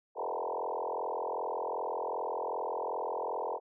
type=tone with frequency modulation; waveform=sine; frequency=694 Hz; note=F5; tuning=11 cents flat; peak=-32 dBFS; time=0.15-3.6 s; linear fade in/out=50 ms; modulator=42.6 Hz; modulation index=6.6; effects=none